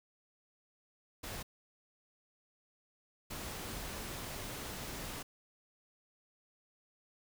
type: noise bursts at uneven times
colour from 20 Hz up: pink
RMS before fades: -43 dBFS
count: 2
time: 1.23-1.43 / 3.3-5.23 s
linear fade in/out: 10 ms
effects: none